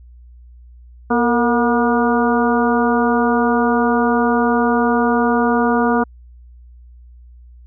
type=harmonic tone with a mistuned harmonic; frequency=240 Hz; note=B3; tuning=49 cents flat; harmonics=1 / 2 / 3 / 4 / 5 / 6; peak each=-16 / -19 / -21 / -22 / -23 / -24 dBFS; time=1.1-6.04 s; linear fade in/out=10 ms; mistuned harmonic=2; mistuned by=-63 cents; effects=added 60 Hz sine -39 dBFS peak until 7.66 s